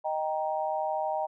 sine chord, Eb major, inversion none, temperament equal with one note detuned, 622.3 / 784 / 936.6 Hz, Eb5 / G5 / Bb5, 0 / 0 / +8 cents, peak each -31 / -31 / -34 dBFS, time 0.04-1.27 s, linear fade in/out 20 ms, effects none

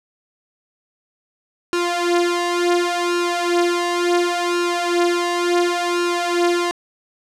sawtooth tone with flanger, 349.2 Hz, F4, in tune, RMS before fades -19 dBFS, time 1.73-6.71 s, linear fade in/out 0 ms, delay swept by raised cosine 0.73 to 3.93 ms, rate 0.7 Hz, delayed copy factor +0.8, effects low-pass 8000 Hz 12 dB/octave

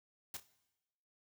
white noise with echo, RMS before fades -43 dBFS, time 0.34-0.37 s, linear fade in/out 2 ms, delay 30 ms, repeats 2, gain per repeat -12 dB, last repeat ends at 0.43 s, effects noise-tail reverb RT60 1.0 s tail -18 dB re dry

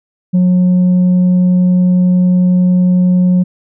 sine tone, 181.1 Hz, F#3, 37 cents flat, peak -4 dBFS, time 0.33-3.44 s, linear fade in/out 20 ms, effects tanh soft clip ceiling -6 dBFS

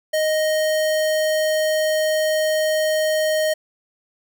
square tone, 622.3 Hz, D#5, in tune, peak -18 dBFS, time 0.13-3.54 s, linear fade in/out 10 ms, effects none

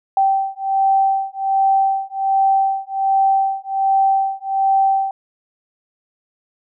sine beating tone pair, 777 / 778.3 Hz, G5 / G5, -16 / -13 cents, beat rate 1.3 Hz, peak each -17 dBFS, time 0.17-5.11 s, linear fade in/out 2 ms, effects none

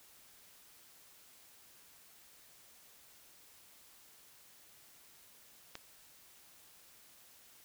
click, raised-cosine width 0.2 ms, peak -26 dBFS, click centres 5.754 s, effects white hiss -61 dBFS RMS until 7.64 s

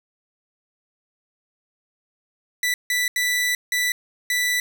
sawtooth tone bursts at uneven times, 1975.5 Hz, B6, in tune, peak -16 dBFS, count 5, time 2.63-2.74 / 2.9-3.08 / 3.16-3.55 / 3.72-3.92 / 4.3-4.6 s, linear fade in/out 2 ms, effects none

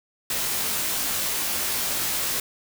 white noise with comb filter, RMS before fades -26 dBFS, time 0.3-2.4 s, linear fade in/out 2 ms, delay 19 ms, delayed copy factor -0.9, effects none

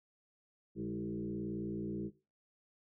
sine tone with frequency modulation, 262.2 Hz, C4, 4 cents sharp, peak -36 dBFS, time 0.75-2.11 s, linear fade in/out 50 ms, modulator 58.5 Hz, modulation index 2.3, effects noise-tail reverb RT60 0.3 s tail -17 dB re dry

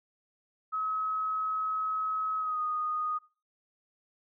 sine tone with pitch glide, 1280 to 1237.8 Hz, D#6 to D#6, +49 to -9 cents, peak -29 dBFS, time 0.72-3.19 s, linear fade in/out 20 ms, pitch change -58 cents, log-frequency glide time 2.38-2.61 s, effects noise-tail reverb RT60 0.3 s tail -17 dB re dry

